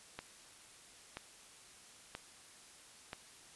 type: click train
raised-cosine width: 0.3 ms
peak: -26 dBFS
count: 4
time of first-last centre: 0.19-3.131 s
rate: 1.02 Hz
effects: white hiss -58 dBFS RMS until 3.55 s + resampled to 24000 Hz